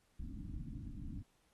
pink low-pass noise, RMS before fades -45 dBFS, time 0.19-1.23 s, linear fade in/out 10 ms, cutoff 300 Hz, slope 96 dB/octave, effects pink hiss -75 dBFS RMS until 1.53 s + AAC 32 kbps

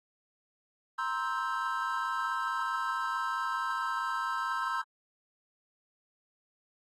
triangle chord, C dominant seventh, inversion third, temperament just, 941.9 / 1046.5 / 1308.1 / 1569.8 Hz, Bb5 / C6 / E6 / G6, +18 / 0 / -14 / +2 cents, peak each -36 / -33 / -33 / -35 dBFS, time 0.98-4.82 s, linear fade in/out 10 ms, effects AAC 32 kbps

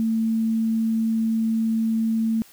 sine tone, 224 Hz, A3, 31 cents sharp, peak -19 dBFS, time 0-2.42 s, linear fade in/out 0 ms, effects white hiss -51 dBFS RMS until 2.52 s

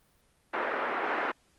white band-pass noise, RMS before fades -31 dBFS, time 0.53-1.32 s, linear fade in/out 10 ms, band 300 to 1800 Hz, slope 24 dB/octave, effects pink hiss -67 dBFS RMS until 1.58 s + Opus 32 kbps

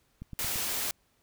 click train, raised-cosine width 5 ms, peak -28 dBFS, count 4, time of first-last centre 0.22-0.559 s, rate 8.86 Hz
white noise, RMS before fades -32 dBFS, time 0.39-0.91 s, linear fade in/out 0 ms
effects pink hiss -70 dBFS RMS until 1.22 s

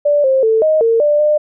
sine tone with pitch steps, 584 / 530 / 444.1 / 624 / 456.5 / 591 / 601 Hz, D5 / C5 / A4 / D#5 / A#4 / D5 / D5, -10 / +22 / +16 / +5 / -36 / +11 / +40 cents, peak -9 dBFS, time 0.05-1.38 s, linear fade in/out 10 ms, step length 190 ms, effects none

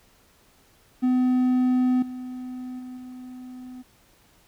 triangle tone with level steps, 252.8 Hz, B3, 41 cents sharp, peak -16 / -30 / -33 / -35 dBFS, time 1.02-3.83 s, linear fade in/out 20 ms, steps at 2.02 / 2.79 / 2.97 s, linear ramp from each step 5 ms, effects pink hiss -59 dBFS RMS until 4.47 s

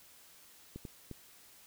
clicks, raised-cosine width 3 ms, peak -30 dBFS, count 3, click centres 0.76 / 0.852 / 1.113 s, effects white hiss -59 dBFS RMS until 1.66 s

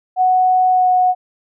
sine tone with pitch glide, 740 to 733.6 Hz, F#5 to F#5, 0 to -15 cents, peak -10 dBFS, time 0.16-1.15 s, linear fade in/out 50 ms, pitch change -15 cents, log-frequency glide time 0.7-0.88 s, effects none

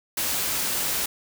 white noise, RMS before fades -26 dBFS, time 0.17-1.06 s, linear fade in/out 5 ms, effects none

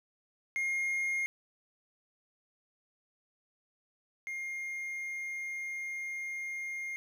triangle tone pair in turn, 2134 / 2125 Hz, C7 / C7, +34 / +26 cents, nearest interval unison, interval 8 cents, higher first, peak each -28 / -34 dBFS, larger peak first, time 0.56-1.26 / 4.27-6.96 s, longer second, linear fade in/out 0 ms, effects none

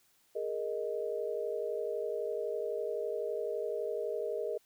sine chord, Ab suspended second, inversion none, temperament just, 415.3 / 467.2 / 623 Hz, Ab4 / Bb4 / Eb5, 0 / +4 / +2 cents, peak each -37 / -36 / -38 dBFS, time 0.35-4.58 s, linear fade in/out 10 ms, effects white hiss -69 dBFS RMS until 4.65 s

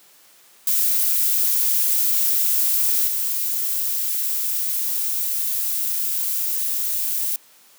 violet noise with level steps, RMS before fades -19 / -23 dBFS, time 0.67-7.36 s, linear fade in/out 2 ms, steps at 3.07 s, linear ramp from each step 10 ms, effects white hiss -52 dBFS RMS until 7.78 s + high-pass 200 Hz 12 dB/octave

